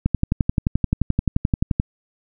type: click train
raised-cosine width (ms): 5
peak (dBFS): -5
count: 21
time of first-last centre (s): 0.06-1.799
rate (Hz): 11.5
effects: none